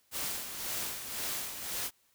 white noise with tremolo, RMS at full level -35 dBFS, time 0.11-1.91 s, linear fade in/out 50 ms, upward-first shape sine, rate 1.9 Hz, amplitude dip 55%, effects white hiss -70 dBFS RMS until 2.14 s

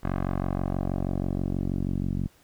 10% pulse tone with low-pass filter sweep, 46.25 Hz, F#1, in tune, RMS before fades -28 dBFS, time 0.03-2.28 s, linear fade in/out 10 ms, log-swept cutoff 1500 to 210 Hz, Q 1.1, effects pink hiss -60 dBFS RMS until 2.43 s

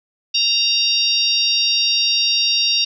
harmonic tone, 930 Hz, A#5, 4 cents flat, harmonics 3 / 4 / 5 / 6, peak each -20 / -20 / -20 / -20 dBFS, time 0.34-2.85 s, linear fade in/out 10 ms, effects none

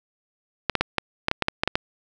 clicks, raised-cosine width 0.3 ms, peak -4 dBFS, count 11, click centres 0.697 / 0.753 / 0.81 / 0.983 / 1.284 / 1.314 / 1.423 / 1.484 / 1.635 / 1.676 / 1.755 s, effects none

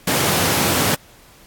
pink high-pass noise, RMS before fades -18 dBFS, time 0.07-0.95 s, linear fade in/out 5 ms, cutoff 100 Hz, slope 24 dB/octave, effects pink hiss -48 dBFS RMS until 1.46 s + AAC 64 kbps

